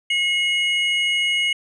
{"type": "tone pair together", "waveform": "triangle", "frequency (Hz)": [2167, 2900], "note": ["C#7", "F#7"], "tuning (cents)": [-40, -35], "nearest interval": "perfect fourth", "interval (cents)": 505, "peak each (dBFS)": -19, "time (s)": [0.1, 1.53], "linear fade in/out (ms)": 5, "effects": ["resampled to 24000 Hz"]}